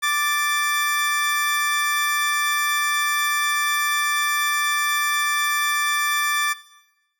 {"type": "tone pair together", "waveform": "30% pulse", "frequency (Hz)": [1174.7, 1760], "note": ["D6", "A6"], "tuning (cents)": [0, 0], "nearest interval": "perfect fifth", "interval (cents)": 700, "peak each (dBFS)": [-20, -19], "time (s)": [0.02, 6.54], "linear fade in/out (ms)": 20, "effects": ["noise-tail reverb RT60 1.0 s tail -18 dB re dry"]}